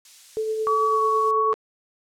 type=noise; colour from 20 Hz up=violet; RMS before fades=-36 dBFS; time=0.05-1.31 s; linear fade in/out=2 ms
type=tone with tremolo; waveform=sine; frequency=437.4 Hz; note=A4; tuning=10 cents flat; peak=-21 dBFS; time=0.37-1.54 s; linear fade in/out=0 ms; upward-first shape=triangle; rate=9.1 Hz; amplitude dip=40%
type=tone with pitch glide; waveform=sine; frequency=1138 to 1117.2 Hz; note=C#6 to C#6; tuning=+45 to +13 cents; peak=-19 dBFS; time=0.67-1.53 s; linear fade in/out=0 ms; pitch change=-32 cents; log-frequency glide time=0.89-1.01 s
effects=low-pass 6000 Hz 12 dB/octave